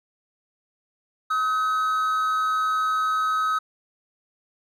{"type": "tone pair together", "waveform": "triangle", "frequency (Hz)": [1274, 1515], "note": ["D#6", "F#6"], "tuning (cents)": [41, 40], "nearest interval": "minor third", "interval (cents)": 299, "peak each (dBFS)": [-19, -30], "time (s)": [1.3, 3.59], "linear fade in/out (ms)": 10, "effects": []}